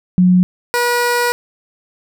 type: tone pair in turn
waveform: sine / 15% pulse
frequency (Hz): 181.5 / 483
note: F#3 / B4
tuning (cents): -33 / -39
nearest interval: octave + perfect fourth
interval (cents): 1694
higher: second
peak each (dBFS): -7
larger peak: neither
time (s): 0.18-0.43 / 0.74-1.32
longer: second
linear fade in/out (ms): 0
effects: none